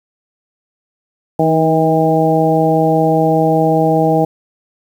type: harmonic tone with a mistuned harmonic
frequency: 160.3 Hz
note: E3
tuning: 48 cents flat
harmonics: 1 / 2 / 3 / 4 / 5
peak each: -16 / -16 / -16 / -16 / -16 dBFS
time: 1.39-4.25 s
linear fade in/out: 5 ms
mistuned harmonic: 2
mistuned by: -27 cents
effects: 7-bit